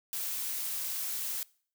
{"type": "noise", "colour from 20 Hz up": "blue", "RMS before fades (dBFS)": -35, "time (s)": [0.13, 1.43], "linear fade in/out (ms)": 0, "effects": ["noise-tail reverb RT60 0.5 s tail -23 dB re dry"]}